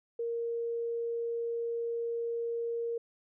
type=tone; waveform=sine; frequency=466.2 Hz; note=A#4; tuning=in tune; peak=-31 dBFS; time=0.19-2.98 s; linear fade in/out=5 ms; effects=none